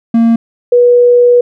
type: tone pair in turn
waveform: triangle / sine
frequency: 230 / 486.3 Hz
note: A#3 / B4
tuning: -23 / -27 cents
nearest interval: octave + minor second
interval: 1296 cents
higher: second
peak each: -3 dBFS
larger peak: neither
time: 0.14-0.36 / 0.72-1.41 s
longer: second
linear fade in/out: 5 ms
effects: none